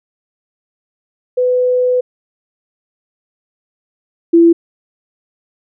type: tone pair in turn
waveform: sine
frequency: 500 / 336.3 Hz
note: B4 / E4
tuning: +21 / +35 cents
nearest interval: perfect fifth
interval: 686 cents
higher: first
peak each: -10 / -4 dBFS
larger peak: second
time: 1.37-2.01 / 4.33-4.53 s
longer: first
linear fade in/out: 10 ms
effects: none